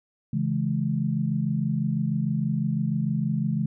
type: chord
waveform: sine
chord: C# minor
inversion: none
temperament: equal with one note detuned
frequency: 138.59 / 164.81 / 212.3 Hz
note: C#3 / E3 / G#3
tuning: 0 / 0 / +38 cents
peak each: -27 dBFS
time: 0.33-3.66 s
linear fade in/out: 5 ms
effects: none